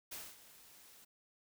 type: noise with ADSR envelope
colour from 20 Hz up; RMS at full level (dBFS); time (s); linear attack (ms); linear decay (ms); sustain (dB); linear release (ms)
white; -45; 0.11-1.05; 12; 230; -15; 10
effects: none

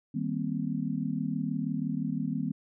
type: chord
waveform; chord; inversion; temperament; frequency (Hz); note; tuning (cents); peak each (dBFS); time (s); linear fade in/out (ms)
sine; C minor seventh; first; just; 156.98 / 196.22 / 235.5 / 261.6; Eb3 / G3 / Bb3 / C4; +16 / +2 / +18 / 0; -34; 0.14-2.52; 10
effects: none

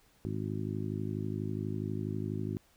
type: harmonic tone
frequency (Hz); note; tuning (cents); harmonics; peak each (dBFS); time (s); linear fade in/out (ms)
52.2; G#1; +10; 2 / 3 / 4 / 5 / 6 / 7; -37 / -39 / -40 / -41 / -42 / -42; 0.25-2.57; 0
effects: pink hiss -66 dBFS RMS until 2.76 s

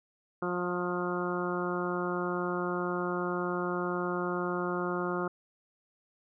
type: harmonic tone with a mistuned harmonic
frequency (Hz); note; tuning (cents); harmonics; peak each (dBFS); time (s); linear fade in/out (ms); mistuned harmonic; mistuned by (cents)
178.1; F3; +34; 1 / 2 / 3 / 4 / 5 / 6 / 7 / 8; -36 / -33 / -39 / -41 / -43 / -40 / -38 / -40; 0.42-5.28; 5; 8; -19
effects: none

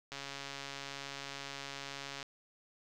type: click train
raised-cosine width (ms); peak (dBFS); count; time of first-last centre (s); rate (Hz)
0.2; -25; 294; 0.12-2.228; 139
effects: none

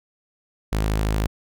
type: tone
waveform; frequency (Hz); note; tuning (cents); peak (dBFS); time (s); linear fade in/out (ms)
sawtooth; 53; G#1; +36; -16; 0.72-1.27; 10
effects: none

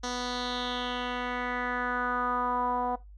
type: tone with low-pass filter sweep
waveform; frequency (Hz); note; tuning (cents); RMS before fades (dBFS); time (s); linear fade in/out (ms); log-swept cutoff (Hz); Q
10% pulse; 246.9; B3; 0; -31; 0.03-2.96; 10; 5400 to 820; 3.8
effects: noise-tail reverb RT60 0.2 s tail -18 dB re dry + added 50 Hz sine -46 dBFS peak until 3.17 s

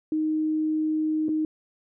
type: tone with dropouts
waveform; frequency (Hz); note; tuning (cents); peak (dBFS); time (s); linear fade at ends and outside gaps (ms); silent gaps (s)
sine; 311.1; D#4; 0; -22; 0.12-1.45; 2; 1.284-1.29
effects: none

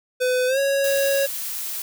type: tone with pitch glide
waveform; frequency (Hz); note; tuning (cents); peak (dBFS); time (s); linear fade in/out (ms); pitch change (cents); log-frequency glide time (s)
square; 504 to 552.8; B4 to C#5; +35 to -5; -19; 0.2-1.27; 20; +160; 0.47-0.59
type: noise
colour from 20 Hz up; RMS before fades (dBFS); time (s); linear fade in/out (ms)
blue; -29; 0.84-1.82; 2
effects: none

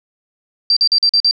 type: tone bursts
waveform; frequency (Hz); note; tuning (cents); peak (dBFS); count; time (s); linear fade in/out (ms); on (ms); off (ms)
sine; 4699; D8; 0; -9; 6; 0.7-1.311; 2; 66; 43
effects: none

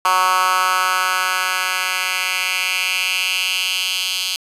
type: tone with high-pass filter sweep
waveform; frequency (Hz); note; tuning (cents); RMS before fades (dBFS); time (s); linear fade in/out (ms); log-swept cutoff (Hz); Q
10% pulse; 185; F#3; 0; -19; 0.05-4.36; 2; 1100 to 3500; 2.9
effects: resampled to 32000 Hz

